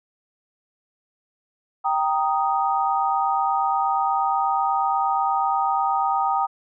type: chord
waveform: sine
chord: Eb major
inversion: first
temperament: equal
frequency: 784 / 932.3 / 1244.5 Hz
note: G5 / Bb5 / Eb6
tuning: 0 / 0 / 0 cents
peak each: -22 / -24 / -24 dBFS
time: 1.84-6.47 s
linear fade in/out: 20 ms
effects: none